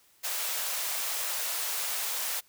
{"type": "high-pass noise", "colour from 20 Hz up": "white", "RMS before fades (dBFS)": -32, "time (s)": [0.23, 2.41], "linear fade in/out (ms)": 20, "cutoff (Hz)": 520, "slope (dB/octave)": 24, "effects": ["white hiss -63 dBFS RMS until 2.48 s"]}